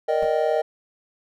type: chord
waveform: triangle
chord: Eb major seventh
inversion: second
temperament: just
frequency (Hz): 466.7 / 583.4 / 622.3 / 777.8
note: Bb4 / D5 / Eb5 / G5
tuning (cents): +2 / -12 / 0 / -14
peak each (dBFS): -22 / -26 / -20 / -25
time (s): 0.08-0.62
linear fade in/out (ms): 10
type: noise with exponential decay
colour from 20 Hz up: brown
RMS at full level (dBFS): -29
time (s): 0.22-0.33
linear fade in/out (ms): 5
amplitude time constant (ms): 23
effects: none